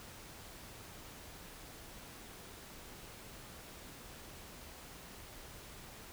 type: silence
effects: pink hiss -52 dBFS RMS until 6.12 s